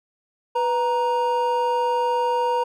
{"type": "tone pair together", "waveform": "triangle", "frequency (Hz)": [493.9, 936.7], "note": ["B4", "A#5"], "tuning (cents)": [0, 8], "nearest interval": "major seventh", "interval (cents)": 1108, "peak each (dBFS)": [-21, -19], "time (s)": [0.55, 2.64], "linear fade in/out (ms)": 10, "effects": []}